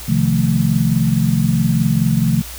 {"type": "chord", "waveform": "sine", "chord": "F dominant seventh", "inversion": "second", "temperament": "equal", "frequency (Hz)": [130.81, 155.56, 174.61, 220], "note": ["C3", "Eb3", "F3", "A3"], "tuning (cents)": [0, 0, 0, 0], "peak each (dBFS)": -18, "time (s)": [0.08, 2.42], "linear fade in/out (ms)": 10, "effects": ["added 60 Hz sine -33 dBFS peak until 2.58 s", "white hiss -33 dBFS RMS until 2.58 s"]}